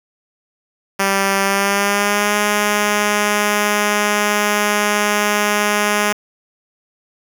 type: tone with pitch glide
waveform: 5% pulse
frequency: 196 to 207.7 Hz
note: G3 to G#3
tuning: 0 to 0 cents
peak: -3 dBFS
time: 0.99-6.13 s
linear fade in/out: 10 ms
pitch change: +100 cents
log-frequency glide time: 1.43-2.35 s
effects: 7-bit